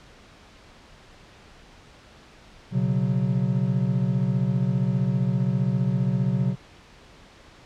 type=chord; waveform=triangle; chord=B suspended second; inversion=none; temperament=equal; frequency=123.47 / 138.59 / 185 Hz; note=B2 / C#3 / F#3; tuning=0 / 0 / 0 cents; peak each=-23 dBFS; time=2.71-6.56 s; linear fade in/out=50 ms; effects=pink hiss -50 dBFS RMS until 7.65 s + low-pass 5000 Hz 12 dB/octave